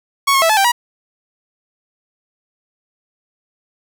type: tone with pitch steps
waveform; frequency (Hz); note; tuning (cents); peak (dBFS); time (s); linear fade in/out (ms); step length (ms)
sawtooth; 1109 / 1084 / 656 / 864 / 784 / 961; C#6 / C#6 / E5 / A5 / G5 / B5; 0 / -39 / -9 / -32 / 0 / -48; -7; 0.27-0.72; 10; 75
effects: none